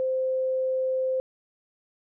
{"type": "tone", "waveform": "sine", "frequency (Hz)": 520, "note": "C5", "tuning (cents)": -11, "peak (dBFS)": -23, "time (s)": [0, 1.2], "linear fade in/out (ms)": 0, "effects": []}